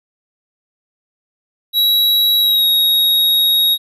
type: tone with pitch glide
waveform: square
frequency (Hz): 3879 to 3777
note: B7 to A#7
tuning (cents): -32 to +22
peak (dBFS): -11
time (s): 1.73-3.78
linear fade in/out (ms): 50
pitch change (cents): -46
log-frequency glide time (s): 2.4-2.65
effects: none